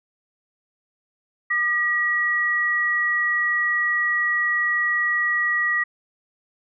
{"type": "tone pair together", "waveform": "sine", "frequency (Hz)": [1208, 1917.6], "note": ["D6", "A#6"], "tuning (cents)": [48, 48], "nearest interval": "minor sixth", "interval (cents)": 800, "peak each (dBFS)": [-28, -19], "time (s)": [1.5, 5.84], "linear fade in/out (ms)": 10, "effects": []}